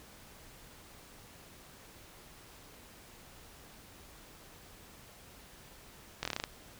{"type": "slowing click train", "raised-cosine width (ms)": 0.2, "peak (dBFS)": -16, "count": 8, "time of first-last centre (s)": [6.23, 6.439], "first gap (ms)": 22, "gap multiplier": 1.1, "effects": ["pink hiss -55 dBFS RMS until 6.79 s"]}